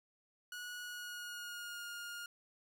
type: tone with pitch glide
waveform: sawtooth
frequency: 1459 to 1419.1 Hz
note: F#6 to F6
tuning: -25 to +27 cents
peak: -40 dBFS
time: 0.52-2.26 s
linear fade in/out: 2 ms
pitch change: -48 cents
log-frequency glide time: 0.82-1.88 s
effects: none